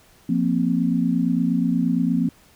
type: chord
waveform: sine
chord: F suspended fourth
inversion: none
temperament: equal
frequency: 174.61 / 233.1 / 261.6 Hz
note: F3 / Bb3 / C4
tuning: 0 / 0 / 0 cents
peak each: -22 dBFS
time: 0.29-2.29 s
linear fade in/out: 5 ms
effects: pink hiss -54 dBFS RMS until 2.55 s